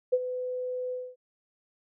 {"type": "tone with ADSR envelope", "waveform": "sine", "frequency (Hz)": 503, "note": "B4", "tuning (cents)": 32, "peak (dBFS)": -18, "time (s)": [0.12, 1.16], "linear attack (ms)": 15, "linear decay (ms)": 46, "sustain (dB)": -12, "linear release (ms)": 240, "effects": []}